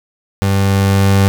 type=tone with level ramp; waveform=30% pulse; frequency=98 Hz; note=G2; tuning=in tune; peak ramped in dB=-9 to -5 dBFS; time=0.42-1.28 s; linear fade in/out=0 ms; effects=none